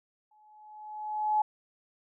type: tone with exponential growth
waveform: sine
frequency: 851 Hz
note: G#5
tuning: 42 cents sharp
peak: -21 dBFS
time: 0.31-1.42 s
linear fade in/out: 5 ms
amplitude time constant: 240 ms
effects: none